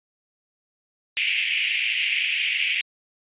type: band-pass noise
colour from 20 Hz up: white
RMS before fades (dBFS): -24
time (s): 1.17-2.81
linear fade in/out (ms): 0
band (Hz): 2200 to 2900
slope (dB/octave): 48
effects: resampled to 8000 Hz